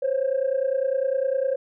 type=tone pair together; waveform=sine; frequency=516 / 545.9 Hz; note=C5 / C#5; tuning=-24 / -27 cents; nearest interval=minor second; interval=97 cents; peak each=-23 / -22 dBFS; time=0.02-1.56 s; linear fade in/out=10 ms; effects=tanh soft clip ceiling -16 dBFS